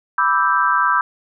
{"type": "chord", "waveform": "sine", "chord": "E minor seventh", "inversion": "second", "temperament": "equal", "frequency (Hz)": [987.8, 1174.7, 1318.5, 1568], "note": ["B5", "D6", "E6", "G6"], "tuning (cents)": [0, 0, 0, 0], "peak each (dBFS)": -19, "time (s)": [0.18, 1.01], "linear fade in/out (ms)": 2, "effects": []}